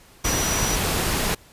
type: tone in noise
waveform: sine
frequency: 5860 Hz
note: F#8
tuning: 18 cents flat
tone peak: -26 dBFS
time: 0.24-0.76 s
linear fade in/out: 10 ms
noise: pink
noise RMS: -23 dBFS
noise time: 0.24-1.35 s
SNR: -6 dB
effects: pink hiss -51 dBFS RMS until 1.52 s + resampled to 32000 Hz